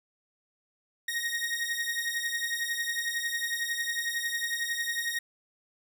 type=beating tone pair; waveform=sawtooth; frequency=1864.7 / 1875.7 Hz; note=A#6 / A#6; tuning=0 / +10 cents; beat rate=11 Hz; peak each=-29 dBFS; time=1.08-5.19 s; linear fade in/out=5 ms; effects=none